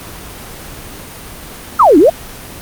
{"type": "exponential two-way sweep", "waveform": "sine", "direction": "down then up", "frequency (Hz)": [1396.9, 276.2, 713], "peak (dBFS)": -3, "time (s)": [1.79, 2.1], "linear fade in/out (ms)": 10, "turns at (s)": 1.98, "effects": ["pink hiss -30 dBFS RMS until 2.61 s", "Opus 24 kbps"]}